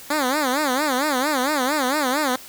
10% pulse tone with vibrato, 277.2 Hz, C#4, in tune, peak -11 dBFS, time 0.1-2.36 s, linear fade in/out 5 ms, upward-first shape sine, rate 4.4 Hz, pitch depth 190 cents each way, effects white hiss -41 dBFS RMS until 2.48 s

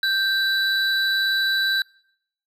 triangle tone pair together, 1568 / 3951 Hz, G6 / B7, 0 / 0 cents, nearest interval octave + major third, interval 1600 cents, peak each -19 / -21 dBFS, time 0.03-1.82 s, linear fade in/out 2 ms, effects noise-tail reverb RT60 0.7 s tail -26 dB re dry

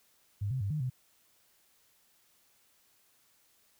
sine tone with pitch steps, 101.4 / 131 / 99.5 / 152.5 / 127.5 Hz, G#2 / C3 / G2 / D#3 / C3, -41 / +2 / +26 / -34 / -44 cents, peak -30 dBFS, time 0.41-0.9 s, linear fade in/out 10 ms, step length 98 ms, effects white hiss -68 dBFS RMS until 3.79 s

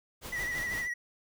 pink noise with tremolo, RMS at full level -40 dBFS, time 0.21-0.89 s, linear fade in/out 50 ms, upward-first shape sine, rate 5.9 Hz, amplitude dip 55%
triangle tone with vibrato, 1946 Hz, B6, 26 cents flat, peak -30 dBFS, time 0.32-0.94 s, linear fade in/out 10 ms, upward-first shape sine, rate 13 Hz, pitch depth 45 cents each way
effects none

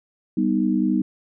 sine chord, G augmented, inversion none, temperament equal, 196 / 246.9 / 311.1 Hz, G3 / B3 / D#4, 0 / 0 / 0 cents, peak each -22 dBFS, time 0.37-1.02 s, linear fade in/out 5 ms, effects none

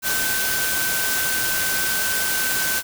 sine tone in noise, 1533 Hz, G6, 39 cents flat, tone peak -25 dBFS, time 0.02-2.83 s, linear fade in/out 50 ms, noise white, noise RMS -23 dBFS, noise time 0.02-2.83 s, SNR -5 dB, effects none

